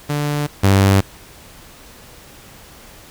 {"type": "tone pair in turn", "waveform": "sawtooth", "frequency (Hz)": [146.83, 97.75], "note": ["D3", "G2"], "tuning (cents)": [0, -4], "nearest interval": "perfect fifth", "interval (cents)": 704, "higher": "first", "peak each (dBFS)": [-14, -6], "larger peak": "second", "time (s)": [[0.09, 0.47], [0.63, 1.01]], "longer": "neither", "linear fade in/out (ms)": 10, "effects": ["pink hiss -42 dBFS RMS until 3.1 s"]}